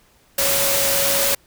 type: tone in noise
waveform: sine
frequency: 554.4 Hz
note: C#5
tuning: in tune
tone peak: -24 dBFS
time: 0.38-1.35 s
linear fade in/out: 5 ms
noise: white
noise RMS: -19 dBFS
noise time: 0.38-1.35 s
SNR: -8 dB
effects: pink hiss -56 dBFS RMS until 1.46 s

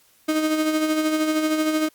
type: tone with tremolo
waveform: 35% pulse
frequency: 311.1 Hz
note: D#4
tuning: in tune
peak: -16 dBFS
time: 0.28-1.89 s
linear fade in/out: 10 ms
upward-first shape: sine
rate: 13 Hz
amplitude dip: 45%
effects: white hiss -58 dBFS RMS until 1.94 s + Opus 48 kbps

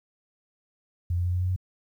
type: tone with pitch steps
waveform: sine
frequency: 87.31 / 88.27 / 89.25 / 90.23 / 91.23 / 92.23 Hz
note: F2 / F2 / F2 / F#2 / F#2 / F#2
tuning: 0 / +19 / +38 / -43 / -24 / -5 cents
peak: -23 dBFS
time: 1.1-1.562 s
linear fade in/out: 5 ms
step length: 77 ms
effects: 10-bit

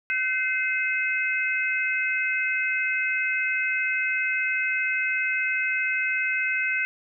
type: tone cluster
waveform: sine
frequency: 1525 / 2088 / 2565 Hz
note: G6 / C7 / E7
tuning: -48 / -4 / -48 cents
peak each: -27 dBFS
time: 0.1-6.85 s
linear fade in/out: 0 ms
effects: none

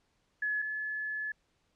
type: tone pair in turn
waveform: sine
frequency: 1703 / 1717.8 Hz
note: G#6 / A6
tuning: +43 / -42 cents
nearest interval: unison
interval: 15 cents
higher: second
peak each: -29 / -33 dBFS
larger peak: first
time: 0.42-0.62 / 0.62-1.32 s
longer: second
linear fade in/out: 5 ms
effects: pink hiss -74 dBFS RMS until 1.75 s + low-pass 7000 Hz 12 dB/octave

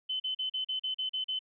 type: tone bursts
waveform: sine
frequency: 3044 Hz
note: F#7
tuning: 48 cents sharp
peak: -30 dBFS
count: 9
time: 0.09-1.392 s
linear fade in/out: 10 ms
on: 110 ms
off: 39 ms
effects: none

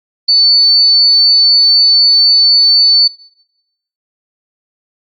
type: tone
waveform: sine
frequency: 4498 Hz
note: C#8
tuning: 24 cents sharp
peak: -5 dBFS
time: 0.28-3.08 s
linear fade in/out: 10 ms
effects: noise-tail reverb RT60 0.9 s tail -23 dB re dry + Opus 48 kbps

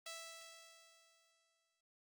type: tone with exponential decay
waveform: 5% pulse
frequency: 659.3 Hz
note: E5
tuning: in tune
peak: -34 dBFS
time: 0.06-1.81 s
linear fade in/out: 5 ms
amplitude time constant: 380 ms
effects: Opus 32 kbps

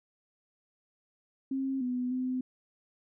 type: tone with pitch steps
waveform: sine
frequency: 267.8 / 249.2 / 255.3 Hz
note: C4 / B3 / C4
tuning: +40 / +16 / -42 cents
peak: -29 dBFS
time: 1.51-2.41 s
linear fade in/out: 5 ms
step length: 300 ms
effects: none

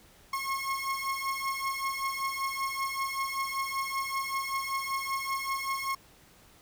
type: beating tone pair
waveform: 30% pulse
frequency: 1081 / 1086.2 Hz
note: C#6 / C#6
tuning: -44 / -36 cents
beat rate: 5.2 Hz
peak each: -31 dBFS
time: 0.33-5.95 s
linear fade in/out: 5 ms
effects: pink hiss -58 dBFS RMS until 6.61 s

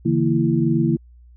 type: tone cluster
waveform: sine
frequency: 141.1 / 163.6 / 230.1 / 332.5 Hz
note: C#3 / E3 / A#3 / E4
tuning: +31 / -13 / -22 / +15 cents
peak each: -21 dBFS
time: 0.05-0.97 s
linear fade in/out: 10 ms
effects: added 60 Hz sine -44 dBFS peak until 1.36 s

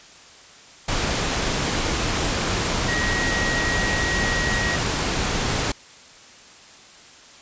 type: tone in noise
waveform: sine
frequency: 1900 Hz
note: A#6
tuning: 33 cents sharp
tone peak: -24 dBFS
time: 2.88-4.76 s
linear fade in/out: 5 ms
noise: pink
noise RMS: -23 dBFS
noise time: 0.88-5.72 s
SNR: -4 dB
effects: white hiss -46 dBFS RMS until 7.41 s + resampled to 16000 Hz

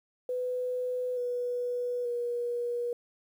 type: tone with pitch steps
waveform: sine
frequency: 500 / 490 / 480.2 Hz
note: B4 / B4 / B4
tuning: +21 / -14 / -49 cents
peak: -29 dBFS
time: 0.29-2.93 s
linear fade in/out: 2 ms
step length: 880 ms
effects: 10-bit

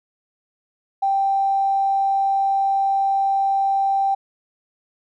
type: tone with tanh clipping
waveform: triangle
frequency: 784 Hz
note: G5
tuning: in tune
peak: -16 dBFS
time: 1.02-4.15 s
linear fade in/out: 10 ms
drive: 3 dB
effects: none

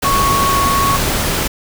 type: tone in noise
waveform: sine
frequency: 1108.7 Hz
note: C#6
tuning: in tune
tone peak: -13 dBFS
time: 0.04-0.97 s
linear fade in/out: 10 ms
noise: pink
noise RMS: -17 dBFS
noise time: 0.02-1.48 s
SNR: +1 dB
effects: none

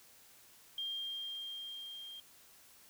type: tone with level ramp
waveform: sine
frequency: 3202 Hz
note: G7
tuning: 36 cents sharp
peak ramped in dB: -36 to -46 dBFS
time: 0.78-2.2 s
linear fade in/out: 2 ms
effects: white hiss -61 dBFS RMS until 2.89 s

